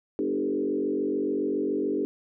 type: tone with frequency modulation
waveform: sine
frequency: 349.2 Hz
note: F4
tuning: in tune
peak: -24 dBFS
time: 0.19-2.05 s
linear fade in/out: 0 ms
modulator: 47.1 Hz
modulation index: 2
effects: none